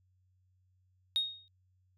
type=tone with exponential decay; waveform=sine; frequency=3729 Hz; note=A#7; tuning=in tune; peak=-23 dBFS; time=1.16-1.48 s; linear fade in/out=0 ms; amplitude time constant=68 ms; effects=tanh soft clip ceiling -24 dBFS + added 92 Hz sine -68 dBFS peak until 1.97 s